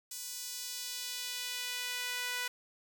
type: tone with high-pass filter sweep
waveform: sawtooth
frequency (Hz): 493.9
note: B4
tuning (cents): 0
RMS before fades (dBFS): -39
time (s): 0.11-2.48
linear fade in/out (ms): 5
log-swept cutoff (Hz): 6600 to 1700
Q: 1.1
effects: none